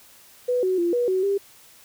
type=tone with pitch steps; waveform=sine; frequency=494.9 / 372.5 / 344.6 / 484.6 / 374.8 / 397.8 Hz; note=B4 / F#4 / F4 / B4 / F#4 / G4; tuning=+4 / +12 / -23 / -33 / +22 / +25 cents; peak=-19 dBFS; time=0.48-1.38 s; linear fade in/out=10 ms; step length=150 ms; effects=white hiss -51 dBFS RMS until 1.84 s